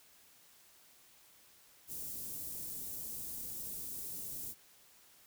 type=band-stop noise; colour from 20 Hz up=white; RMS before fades=-43 dBFS; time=1.87-4.55 s; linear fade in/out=50 ms; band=320 to 8900 Hz; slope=12 dB/octave; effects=white hiss -63 dBFS RMS until 5.26 s